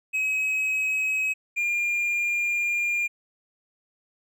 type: tone pair in turn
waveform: triangle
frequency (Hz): 2549 / 2406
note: D#7 / D7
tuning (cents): +41 / +41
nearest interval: minor second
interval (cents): 100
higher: first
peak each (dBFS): -21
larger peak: neither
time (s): 0.13-1.34 / 1.56-3.08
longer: second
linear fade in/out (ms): 20
effects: none